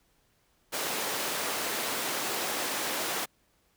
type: high-pass noise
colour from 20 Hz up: pink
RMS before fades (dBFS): -32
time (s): 0.72-3.26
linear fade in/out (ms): 20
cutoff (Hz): 370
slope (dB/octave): 12
effects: pink hiss -69 dBFS RMS until 3.76 s